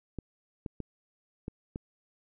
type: clicks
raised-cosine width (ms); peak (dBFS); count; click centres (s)
3; -23; 5; 0.187 / 0.662 / 0.803 / 1.481 / 1.759
effects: none